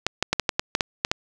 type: clicks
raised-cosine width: 0.2 ms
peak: -3 dBFS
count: 10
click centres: 0.066 / 0.226 / 0.33 / 0.397 / 0.492 / 0.595 / 0.751 / 0.808 / 1.049 / 1.115 s
effects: none